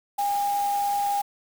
sine tone in noise, 810 Hz, G#5, 43 cents flat, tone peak -22 dBFS, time 0.18-1.22 s, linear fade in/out 10 ms, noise white, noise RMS -38 dBFS, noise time 0.18-1.22 s, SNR +13 dB, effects none

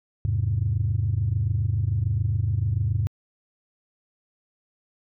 sine chord, E augmented, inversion none, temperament equal, 82.41 / 103.83 / 130.81 Hz, E2 / G#2 / B#2, 0 / 0 / 0 cents, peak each -27 / -22 / -27 dBFS, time 0.25-3.07 s, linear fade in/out 0 ms, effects tanh soft clip ceiling -14 dBFS

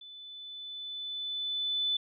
sine tone with level ramp, 3500 Hz, A7, 10 cents flat, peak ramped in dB -46 to -26 dBFS, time 0.01-1.97 s, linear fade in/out 5 ms, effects none

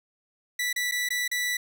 sawtooth tone with dropouts, 1967 Hz, B6, 7 cents flat, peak -22 dBFS, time 0.59-1.57 s, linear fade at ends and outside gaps 5 ms, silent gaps 0.729-0.761 / 0.913-0.92 / 1.089-1.104 / 1.279-1.314 s, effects none

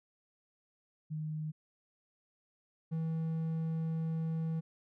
sine / triangle tone pair in turn, 154.8 / 161.71 Hz, D#3 / E3, -9 / -33 cents, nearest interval minor second, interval 76 cents, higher second, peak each -35 / -30 dBFS, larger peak second, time 1.1-1.52 / 2.91-4.61 s, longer second, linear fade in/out 20 ms, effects none

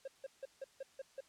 triangle tone bursts, 538 Hz, C5, 48 cents sharp, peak -39 dBFS, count 7, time 0.05-1.206 s, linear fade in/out 5 ms, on 28 ms, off 160 ms, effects white hiss -67 dBFS RMS until 1.28 s + low-pass 8000 Hz 12 dB/octave

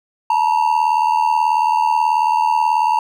triangle ring-modulated tone, 914 Hz, A#5, 34 cents flat, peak -8 dBFS, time 0.3-2.99 s, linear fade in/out 2 ms, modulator 39.2 Hz, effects none

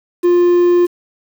triangle tone with quantisation, 351.3 Hz, F4, 10 cents sharp, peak -6 dBFS, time 0.23-0.87 s, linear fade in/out 20 ms, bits 6, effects none

